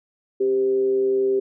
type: tone with frequency modulation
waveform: sine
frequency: 393 Hz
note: G4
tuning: 4 cents sharp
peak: -17 dBFS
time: 0.4-1.4 s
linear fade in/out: 10 ms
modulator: 125 Hz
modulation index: 0.29
effects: none